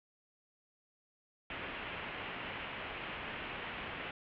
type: low-pass noise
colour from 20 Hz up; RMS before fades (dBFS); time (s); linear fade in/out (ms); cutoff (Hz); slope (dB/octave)
white; -43; 1.5-4.11; 2; 3000; 48
effects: none